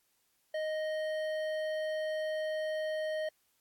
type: tone with hard clipping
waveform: sine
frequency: 622.3 Hz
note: D#5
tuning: in tune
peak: -34 dBFS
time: 0.54-3.29 s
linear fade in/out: 5 ms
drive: 11 dB
effects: white hiss -74 dBFS RMS until 3.6 s + AAC 64 kbps